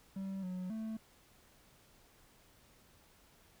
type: tone with pitch steps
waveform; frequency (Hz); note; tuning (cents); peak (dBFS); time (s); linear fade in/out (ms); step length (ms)
triangle; 193.1 / 183 / 220.7; G3 / F#3 / A3; -26 / -19 / +5; -36; 0.16-0.97; 5; 270
effects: pink hiss -65 dBFS RMS until 3.6 s